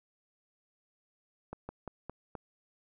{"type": "slowing click train", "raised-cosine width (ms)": 1, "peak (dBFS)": -26, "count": 5, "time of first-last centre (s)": [1.53, 2.352], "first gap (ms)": 160, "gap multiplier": 1.17, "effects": []}